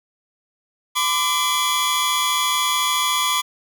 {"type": "tone cluster", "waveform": "sawtooth", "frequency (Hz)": [1018, 1172, 3357], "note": ["C6", "D6", "G#7"], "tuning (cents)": [-48, -4, 18], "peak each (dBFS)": -19, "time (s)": [0.95, 3.42], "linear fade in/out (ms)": 20, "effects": []}